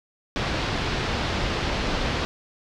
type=low-pass noise; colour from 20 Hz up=pink; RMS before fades=-26 dBFS; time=0.36-2.25 s; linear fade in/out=0 ms; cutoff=4800 Hz; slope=24 dB/octave; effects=none